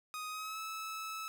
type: tone with pitch glide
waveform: sawtooth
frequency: 1248 to 1303.3 Hz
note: D#6 to E6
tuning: +5 to -20 cents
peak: -36 dBFS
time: 0.14-1.28 s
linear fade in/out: 0 ms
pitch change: +75 cents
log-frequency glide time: 0.29-0.6 s
effects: none